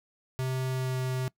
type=tone with pitch glide; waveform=square; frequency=130 to 129.03 Hz; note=C3 to C3; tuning=-11 to -24 cents; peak=-29 dBFS; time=0.39-1.28 s; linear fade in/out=0 ms; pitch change=-13 cents; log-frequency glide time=0.71-0.97 s; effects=noise-tail reverb RT60 0.1 s tail -22 dB re dry

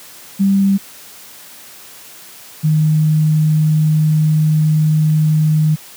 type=tone pair in turn; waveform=sine; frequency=196 / 154.62 Hz; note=G3 / D#3; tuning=0 / -11 cents; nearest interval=major third; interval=411 cents; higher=first; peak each=-9 dBFS; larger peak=neither; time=0.39-0.78 / 2.63-5.76 s; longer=second; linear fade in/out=20 ms; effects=white hiss -38 dBFS RMS until 5.96 s + high-pass 100 Hz 12 dB/octave

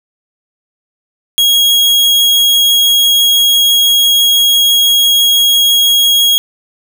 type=tone; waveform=40% pulse; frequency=3298 Hz; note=G#7; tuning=13 cents flat; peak=-6 dBFS; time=1.38-6.38 s; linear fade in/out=0 ms; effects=none

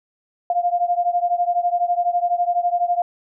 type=beating tone pair; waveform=sine; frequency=698.5 / 710.5 Hz; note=F5 / F5; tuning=0 / +30 cents; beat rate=12 Hz; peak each=-19 / -21 dBFS; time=0.5-3.02 s; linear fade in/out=2 ms; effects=none

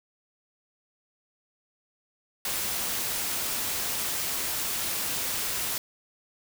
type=noise; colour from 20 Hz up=white; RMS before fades=-30 dBFS; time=2.45-5.78 s; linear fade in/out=2 ms; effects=none

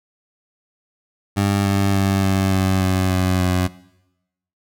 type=tone with pitch steps; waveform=20% pulse; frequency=100 / 98.68 / 97.38 / 96.09 / 94.82 / 93.57 / 92.34 / 91.12 Hz; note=G2 / G2 / G2 / G2 / F#2 / F#2 / F#2 / F#2; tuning=+35 / +12 / -11 / -34 / +43 / +20 / -3 / -26 cents; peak=-11 dBFS; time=1.36-3.68 s; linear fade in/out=20 ms; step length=290 ms; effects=noise-tail reverb RT60 0.9 s tail -19 dB re dry

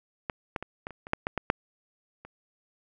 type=clicks; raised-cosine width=0.5 ms; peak=-15 / -15 / -21 / -20 / -28 / -26 / -9 / -13 / -13 / -6 / -29 dBFS; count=11; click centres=0.298 / 0.562 / 0.626 / 0.869 / 0.907 / 1.069 / 1.134 / 1.269 / 1.377 / 1.501 / 2.25 s; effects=none

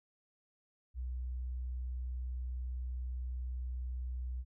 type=tone; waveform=sine; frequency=62.4 Hz; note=B1; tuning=19 cents sharp; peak=-36 dBFS; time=0.94-4.45 s; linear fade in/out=50 ms; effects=none

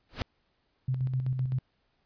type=noise with exponential growth; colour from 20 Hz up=pink; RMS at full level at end=-28 dBFS; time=0.09-0.22 s; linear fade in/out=1 ms; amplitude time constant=28 ms
type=tone with tremolo; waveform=sine; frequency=129.2 Hz; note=C3; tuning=21 cents flat; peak=-25 dBFS; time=0.88-1.59 s; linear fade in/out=5 ms; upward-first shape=square; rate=7.8 Hz; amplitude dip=45%
effects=pink hiss -73 dBFS RMS until 2.05 s + resampled to 11025 Hz

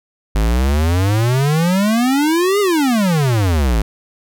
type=exponential two-way sweep; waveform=square; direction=up then down; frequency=50.5 to 419.4 to 50.5 Hz; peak=-13 dBFS; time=0.35-3.82 s; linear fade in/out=5 ms; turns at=2.6 s; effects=none

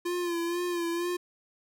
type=tone with vibrato; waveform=square; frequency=346 Hz; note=F4; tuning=16 cents flat; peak=-29 dBFS; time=0.05-1.17 s; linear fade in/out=10 ms; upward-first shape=sine; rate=2.1 Hz; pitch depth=45 cents each way; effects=none

